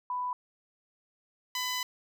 sine / 10% pulse tone pair in turn, 993 / 1001.6 Hz, B5 / B5, +9 / +24 cents, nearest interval unison, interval 15 cents, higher second, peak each -30 / -22 dBFS, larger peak second, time 0.1-0.33 / 1.55-1.83 s, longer second, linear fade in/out 2 ms, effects none

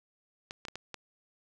clicks, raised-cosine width 0.2 ms, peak -22 dBFS, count 5, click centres 0.509 / 0.652 / 0.684 / 0.756 / 0.943 s, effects none

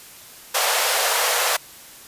pink high-pass noise, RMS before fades -20 dBFS, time 0.54-1.57 s, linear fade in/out 10 ms, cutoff 490 Hz, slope 48 dB/octave, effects white hiss -43 dBFS RMS until 2.07 s + resampled to 32000 Hz

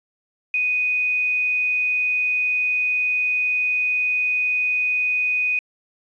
sine tone with quantisation, 2489 Hz, D#7, in tune, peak -18 dBFS, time 0.54-5.59 s, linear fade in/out 2 ms, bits 8, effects resampled to 16000 Hz

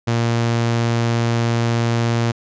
sawtooth tone, 116.8 Hz, A#2, 4 cents sharp, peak -12 dBFS, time 0.07-2.32 s, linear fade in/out 10 ms, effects resampled to 16000 Hz

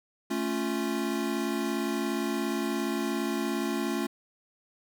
square chord, A augmented, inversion none, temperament equal, 220 / 277.2 / 349.2 Hz, A3 / C#4 / E#4, 0 / 0 / 0 cents, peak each -33 dBFS, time 0.3-4.07 s, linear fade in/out 10 ms, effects none

